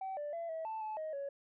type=tone with pitch steps; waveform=sine; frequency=766 / 588 / 674 / 646 / 881 / 864 / 627 / 559 Hz; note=G5 / D5 / E5 / E5 / A5 / A5 / D#5 / C#5; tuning=-40 / +2 / +38 / -35 / +2 / -32 / +13 / +14 cents; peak=-36 dBFS; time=0.01-1.29 s; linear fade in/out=5 ms; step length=160 ms; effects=tanh soft clip ceiling -35 dBFS